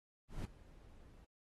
brown noise with ADSR envelope, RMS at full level -40 dBFS, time 0.28-1.25 s, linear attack 170 ms, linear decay 5 ms, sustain -19 dB, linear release 6 ms, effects AAC 32 kbps

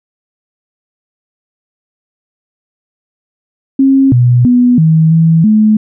sine tone with pitch steps, 270 / 122.6 / 246 / 159.7 / 163.1 / 214.9 Hz, C#4 / B2 / B3 / D#3 / E3 / A3, -45 / -12 / -7 / +45 / -18 / -41 cents, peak -4 dBFS, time 3.79-5.77 s, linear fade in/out 5 ms, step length 330 ms, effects none

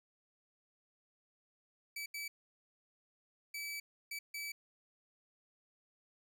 sawtooth tone bursts at uneven times, 2300 Hz, D7, 37 cents flat, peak -37 dBFS, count 5, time 1.96-2.06 / 2.14-2.28 / 3.54-3.8 / 4.11-4.19 / 4.34-4.52 s, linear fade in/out 5 ms, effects none

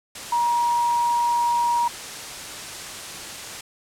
sine tone in noise, 950 Hz, A#5, 33 cents sharp, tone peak -18 dBFS, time 0.32-1.88 s, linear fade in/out 5 ms, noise white, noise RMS -34 dBFS, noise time 0.15-3.61 s, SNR +13 dB, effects low-pass 9000 Hz 12 dB/octave

